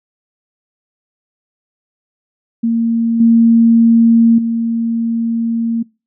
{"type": "tone with level steps", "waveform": "sine", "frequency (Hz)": 230, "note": "A#3", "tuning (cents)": -23, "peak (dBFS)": [-11, -5, -13], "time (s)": [2.63, 5.83], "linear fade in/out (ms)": 10, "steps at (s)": [3.2, 4.38], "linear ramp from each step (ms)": 5, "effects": ["noise-tail reverb RT60 0.3 s tail -25 dB re dry"]}